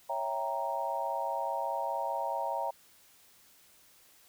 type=chord; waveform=sine; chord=C# diminished seventh; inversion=none; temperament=equal; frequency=554.4 / 659.3 / 784 / 932.3 Hz; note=C#5 / E5 / G5 / Bb5; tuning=0 / 0 / 0 / 0 cents; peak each=-38 / -37 / -37 / -34 dBFS; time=0.09-2.71 s; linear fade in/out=10 ms; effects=white hiss -61 dBFS RMS until 4.28 s